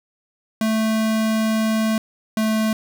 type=tone pair in turn; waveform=square; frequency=220 / 218.6 Hz; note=A3 / A3; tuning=0 / -11 cents; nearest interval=unison; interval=11 cents; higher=first; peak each=-18 dBFS; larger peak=neither; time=0.61-1.98 / 2.37-2.73 s; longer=first; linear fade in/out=2 ms; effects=none